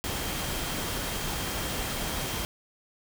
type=tone in noise; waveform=sine; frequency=3201 Hz; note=G7; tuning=36 cents sharp; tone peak=-43 dBFS; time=0.04-2.45 s; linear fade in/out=0 ms; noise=pink; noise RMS=-32 dBFS; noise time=0.04-2.45 s; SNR=-14 dB; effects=none